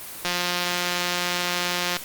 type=click train; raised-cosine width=0.2 ms; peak=-7 dBFS; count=305; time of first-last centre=0.25-1.968 s; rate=177 Hz; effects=white hiss -37 dBFS RMS until 2.04 s + Opus 24 kbps